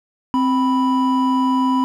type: tone pair together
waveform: triangle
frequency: 261.5 / 987.3 Hz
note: C4 / B5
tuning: -1 / -1 cents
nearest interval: octave + major seventh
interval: 2300 cents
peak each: -14 / -17 dBFS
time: 0.34-1.84 s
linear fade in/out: 0 ms
effects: none